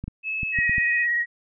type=clicks; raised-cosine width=5 ms; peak=-19 dBFS; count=6; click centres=0.04 / 0.08 / 0.432 / 0.588 / 0.695 / 0.782 s
type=tone with pitch glide; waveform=sine; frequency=2595 to 2502 Hz; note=E7 to D#7; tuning=-28 to +9 cents; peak=-25 dBFS; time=0.23-1.07 s; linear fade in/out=50 ms; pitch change=-63 cents; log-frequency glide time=0.49-0.72 s
type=tone with vibrato; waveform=sine; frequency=1900 Hz; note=A#6; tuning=33 cents sharp; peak=-20 dBFS; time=0.52-1.26 s; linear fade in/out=50 ms; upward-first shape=sine; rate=17 Hz; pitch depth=20 cents each way
effects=none